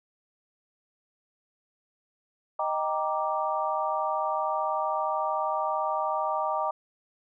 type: chord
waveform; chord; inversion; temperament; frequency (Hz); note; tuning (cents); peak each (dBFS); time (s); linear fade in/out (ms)
sine; Eb major seventh; none; equal with one note detuned; 622.3 / 784 / 937.2 / 1174.7; Eb5 / G5 / Bb5 / D6; 0 / 0 / +9 / 0; -31; 2.59-6.71; 5
effects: none